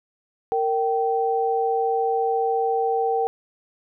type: tone pair together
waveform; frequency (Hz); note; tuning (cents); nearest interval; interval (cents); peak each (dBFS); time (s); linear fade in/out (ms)
sine; 460.7 / 774.8; A#4 / G5; -20 / -20; major sixth; 900; -22; 0.52-3.27; 0
effects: none